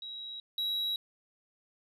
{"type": "tone pair in turn", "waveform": "sine", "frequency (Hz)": [3855, 3872], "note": ["B7", "B7"], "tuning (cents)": [-43, -35], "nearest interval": "unison", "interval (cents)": 8, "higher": "second", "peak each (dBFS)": [-39, -27], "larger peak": "second", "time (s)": [[0.02, 0.4], [0.58, 0.96]], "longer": "neither", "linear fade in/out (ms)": 2, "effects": ["tanh soft clip ceiling -29 dBFS"]}